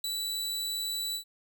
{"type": "tone with ADSR envelope", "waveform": "sawtooth", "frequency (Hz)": 3951, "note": "B7", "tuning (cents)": 0, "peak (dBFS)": -24, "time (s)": [0.04, 1.24], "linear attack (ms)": 4, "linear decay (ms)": 4, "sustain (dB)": -4, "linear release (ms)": 90, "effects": []}